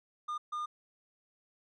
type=tone bursts at uneven times; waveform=triangle; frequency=1213 Hz; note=D#6; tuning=44 cents flat; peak=-32 dBFS; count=2; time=0.28-0.38 / 0.52-0.66 s; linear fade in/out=10 ms; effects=resampled to 22050 Hz